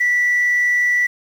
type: tone with frequency modulation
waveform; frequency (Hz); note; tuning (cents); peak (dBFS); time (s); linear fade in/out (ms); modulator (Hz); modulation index
sine; 1961; B6; -13; -12; 0-1.07; 10; 105; 0.24
effects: tanh soft clip ceiling -11 dBFS + 7-bit